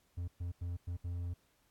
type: tone bursts at uneven times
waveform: triangle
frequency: 87.31 Hz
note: F2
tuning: in tune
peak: -34 dBFS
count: 5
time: 0.17-0.28 / 0.4-0.52 / 0.61-0.77 / 0.87-0.97 / 1.04-1.34 s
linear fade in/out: 10 ms
effects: pink hiss -73 dBFS RMS until 1.7 s + AAC 64 kbps